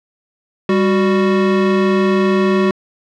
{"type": "tone pair together", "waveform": "square", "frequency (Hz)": [197.8, 371], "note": ["G3", "F#4"], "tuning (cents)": [16, 5], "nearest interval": "major seventh", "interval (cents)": 1089, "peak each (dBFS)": -15, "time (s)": [0.69, 2.71], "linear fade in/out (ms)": 2, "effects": ["low-pass 3000 Hz 12 dB/octave"]}